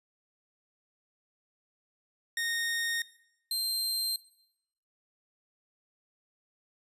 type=tone pair in turn; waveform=sawtooth; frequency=1851 / 4155 Hz; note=A#6 / C8; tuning=-13 / -13 cents; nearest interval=octave + major second; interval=1400 cents; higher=second; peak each=-26 dBFS; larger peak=neither; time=2.37-3.02 / 3.51-4.16 s; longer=neither; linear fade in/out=2 ms; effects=noise-tail reverb RT60 0.8 s tail -19 dB re dry + resampled to 32000 Hz